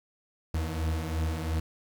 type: beating tone pair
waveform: 40% pulse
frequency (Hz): 77.78 / 80.68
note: D#2 / E2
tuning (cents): 0 / -37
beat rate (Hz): 2.9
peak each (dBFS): -33 / -29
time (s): 0.54-1.6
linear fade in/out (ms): 5
effects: 9-bit